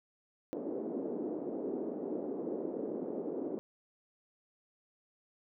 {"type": "band-pass noise", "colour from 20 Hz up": "white", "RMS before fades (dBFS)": -38, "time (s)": [0.53, 3.59], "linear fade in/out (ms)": 0, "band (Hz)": [250, 440], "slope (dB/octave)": 24, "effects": []}